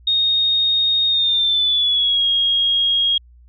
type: tone with pitch glide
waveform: sine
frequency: 3714 to 3271 Hz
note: A#7 to G#7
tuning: -7 to -27 cents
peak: -14 dBFS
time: 0.07-3.18 s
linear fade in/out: 5 ms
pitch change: -220 cents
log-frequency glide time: 1.07-2.27 s
effects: added 60 Hz sine -44 dBFS peak until 3.48 s